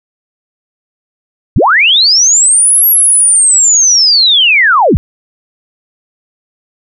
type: linear two-way sweep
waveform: sine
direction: up then down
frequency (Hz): 31.5 to 11620 to 31.5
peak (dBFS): -4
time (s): 1.56-4.97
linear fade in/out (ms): 0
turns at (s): 2.87
effects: none